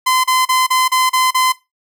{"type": "tone bursts", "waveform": "sawtooth", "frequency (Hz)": 1027, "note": "C6", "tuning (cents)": -33, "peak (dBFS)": -8, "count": 7, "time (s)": [0.06, 1.524], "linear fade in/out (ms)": 10, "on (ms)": 180, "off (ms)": 34, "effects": ["noise-tail reverb RT60 0.2 s tail -18 dB re dry"]}